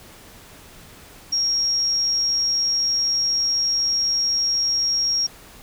sine tone, 5588 Hz, F8, in tune, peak -18 dBFS, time 1.32-5.27 s, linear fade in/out 10 ms, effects pink hiss -45 dBFS RMS until 5.62 s

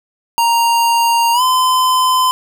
square tone with pitch glide, 932.3 to 1022.6 Hz, A#5 to C6, 0 to -40 cents, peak -11 dBFS, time 0.38-2.31 s, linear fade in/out 0 ms, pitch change +160 cents, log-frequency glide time 1.33-1.42 s, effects 8-bit

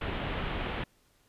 pink low-pass noise, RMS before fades -34 dBFS, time 0.01-0.84 s, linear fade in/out 5 ms, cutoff 3400 Hz, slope 48 dB/octave, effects pink hiss -67 dBFS RMS until 1.28 s + resampled to 32000 Hz

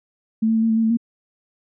sine tone with pitch steps, 221.3 / 224.2 / 222.5 / 226.5 / 221.5 / 225.7 / 222.2 / 232.6 Hz, A3 / A3 / A3 / A#3 / A3 / A3 / A3 / A#3, +10 / +33 / +20 / -50 / +12 / +44 / +17 / -4 cents, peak -15 dBFS, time 0.42-0.972 s, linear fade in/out 10 ms, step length 69 ms, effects none

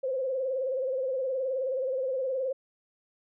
sine tone with vibrato, 523.3 Hz, C5, in tune, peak -27 dBFS, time 0.03-2.53 s, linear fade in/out 10 ms, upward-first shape sine, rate 19 Hz, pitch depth 72 cents each way, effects none

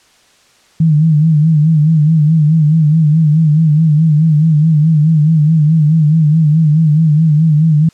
sine tone with vibrato, 155.56 Hz, D#3, in tune, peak -6 dBFS, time 0.8-7.89 s, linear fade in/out 5 ms, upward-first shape sine, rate 4.7 Hz, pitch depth 87 cents each way, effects white hiss -49 dBFS RMS until 7.93 s + low-pass 7000 Hz 12 dB/octave

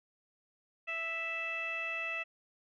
15% pulse tone with low-pass filter, 659.3 Hz, E5, in tune, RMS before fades -37 dBFS, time 0.87-2.24 s, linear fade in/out 20 ms, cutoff 2500 Hz, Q 9.6, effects none

